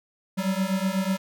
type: beating tone pair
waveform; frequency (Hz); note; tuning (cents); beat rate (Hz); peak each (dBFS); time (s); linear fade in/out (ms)
square; 187 / 195.1; F#3 / G3; +19 / -8; 8.1; -27; 0.37-1.18; 20
effects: none